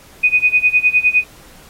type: tone with tremolo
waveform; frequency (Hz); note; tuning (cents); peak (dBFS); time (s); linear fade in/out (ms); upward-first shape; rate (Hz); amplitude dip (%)
sine; 2489; D#7; 0; -7; 0.23-1.24; 10; sine; 9.8; 90
effects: pink hiss -44 dBFS RMS until 1.69 s + AAC 48 kbps